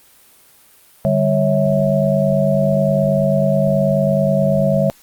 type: tone cluster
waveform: sine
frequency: 147.4 / 196.7 / 553 / 652 Hz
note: D3 / G3 / C#5 / E5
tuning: +7 / +6 / -4 / -19 cents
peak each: -18 dBFS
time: 1.05-4.9 s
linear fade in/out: 0 ms
effects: white hiss -49 dBFS RMS until 5.02 s + Opus 32 kbps